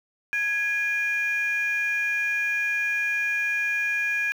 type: tone pair together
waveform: sine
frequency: 1661.1 / 2419 Hz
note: G#6 / D#7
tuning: 0 / -49 cents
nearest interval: perfect fifth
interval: 651 cents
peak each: -24 dBFS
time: 0.33-4.32 s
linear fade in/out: 0 ms
effects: tanh soft clip ceiling -18 dBFS + 8-bit